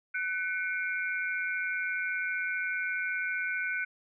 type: tone cluster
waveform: sine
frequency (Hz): 1502 / 2178 / 2353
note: F#6 / C#7 / D7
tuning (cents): +26 / -31 / +3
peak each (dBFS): -31 / -36 / -38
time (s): 0.14-3.85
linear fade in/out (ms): 10
effects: none